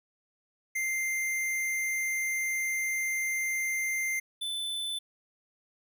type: tone pair in turn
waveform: square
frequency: 2093 / 3513 Hz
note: C7 / A7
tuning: 0 / -3 cents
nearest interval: major sixth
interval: 897 cents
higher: second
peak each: -29 / -32 dBFS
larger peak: first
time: 0.75-4.2 / 4.41-4.99 s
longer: first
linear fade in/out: 10 ms
effects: none